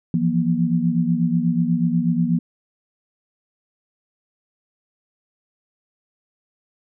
sine tone cluster, 166.7 / 174.9 / 239.1 Hz, E3 / F3 / A#3, +20 / +3 / +44 cents, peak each -21 dBFS, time 0.14-2.39 s, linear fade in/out 2 ms, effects none

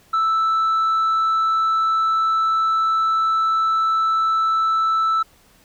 sine tone, 1318.5 Hz, E6, in tune, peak -13 dBFS, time 0.13-5.23 s, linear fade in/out 10 ms, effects tanh soft clip ceiling -15 dBFS + pink hiss -54 dBFS RMS until 5.64 s

